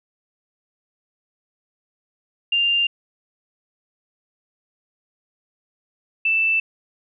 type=tone pair in turn; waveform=sine; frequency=2794 / 2651 Hz; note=F7 / E7; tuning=0 / +9 cents; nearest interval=minor second; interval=91 cents; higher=first; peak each=-16 / -16 dBFS; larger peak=neither; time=2.52-2.87 / 6.25-6.6 s; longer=neither; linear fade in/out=5 ms; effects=none